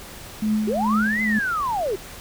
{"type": "tone with tremolo", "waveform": "sine", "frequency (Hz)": 214.5, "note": "A3", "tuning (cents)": -44, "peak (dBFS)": -17, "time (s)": [0.42, 1.39], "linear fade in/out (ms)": 5, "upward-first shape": "triangle", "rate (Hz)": 2.3, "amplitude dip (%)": 70}
{"type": "linear two-way sweep", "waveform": "sine", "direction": "up then down", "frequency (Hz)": [349.2, 2076, 349.2], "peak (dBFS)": -21, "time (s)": [0.67, 1.96], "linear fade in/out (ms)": 10, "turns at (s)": 1.22}
{"effects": ["pink hiss -39 dBFS RMS until 2.2 s"]}